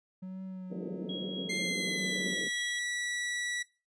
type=tone with vibrato; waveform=triangle; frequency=185 Hz; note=F#3; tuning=in tune; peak=-36 dBFS; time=0.22-2.35 s; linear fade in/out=10 ms; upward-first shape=triangle; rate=1.2 Hz; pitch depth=42 cents each way
type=band-pass noise; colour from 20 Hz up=white; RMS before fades=-40 dBFS; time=0.7-2.49 s; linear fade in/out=20 ms; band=160 to 520 Hz; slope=48 dB/octave
type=tone with tremolo; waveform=sine; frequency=3300 Hz; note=G#7; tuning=12 cents flat; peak=-37 dBFS; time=1.09-2.79 s; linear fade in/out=5 ms; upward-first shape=triangle; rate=4.1 Hz; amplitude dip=40%
type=tone with pitch glide; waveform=sawtooth; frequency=2097 to 1945.3 Hz; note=C7 to B6; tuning=+3 to -27 cents; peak=-29 dBFS; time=1.49-3.63 s; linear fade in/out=10 ms; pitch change=-130 cents; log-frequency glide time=1.61-2.36 s
effects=noise-tail reverb RT60 0.3 s tail -20 dB re dry + resampled to 22050 Hz